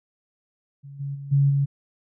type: tone with level steps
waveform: sine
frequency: 140 Hz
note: C#3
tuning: 18 cents sharp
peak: -38 / -27 / -33 / -15 / -18 dBFS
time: 0.83-1.66 s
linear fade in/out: 20 ms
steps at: 0.99 / 1.14 / 1.31 / 1.49 s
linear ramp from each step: 20 ms
effects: none